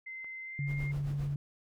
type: tone with pitch glide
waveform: sine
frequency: 2069 to 2116 Hz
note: C7 to C7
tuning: -20 to +19 cents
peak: -40 dBFS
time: 0.06-0.92 s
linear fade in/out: 10 ms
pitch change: +39 cents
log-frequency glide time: 0.43-0.71 s
type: click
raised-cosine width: 0.5 ms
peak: -40 dBFS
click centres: 0.245 s
type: tone with vibrato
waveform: sine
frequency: 142.2 Hz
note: C#3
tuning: 45 cents sharp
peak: -31 dBFS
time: 0.59-1.36 s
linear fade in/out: 2 ms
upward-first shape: triangle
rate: 17 Hz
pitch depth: 9 cents each way
type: noise with tremolo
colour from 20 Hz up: brown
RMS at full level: -41 dBFS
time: 0.66-1.36 s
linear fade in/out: 50 ms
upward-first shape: sine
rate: 7.5 Hz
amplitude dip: 65%
effects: none